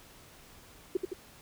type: tone with echo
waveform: sine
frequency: 370 Hz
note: F#4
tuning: in tune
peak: -24 dBFS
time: 0.95-0.97 s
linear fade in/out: 5 ms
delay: 82 ms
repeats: 2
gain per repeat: -4 dB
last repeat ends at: 1.134 s
effects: pink hiss -55 dBFS RMS until 1.41 s